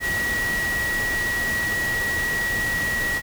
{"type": "tone in noise", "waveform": "sine", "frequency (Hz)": 1918, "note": "A#6", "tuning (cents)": 49, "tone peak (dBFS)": -22, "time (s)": [0, 3.22], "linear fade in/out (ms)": 50, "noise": "pink", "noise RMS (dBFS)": -30, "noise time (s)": [0, 3.22], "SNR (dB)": 5, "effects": []}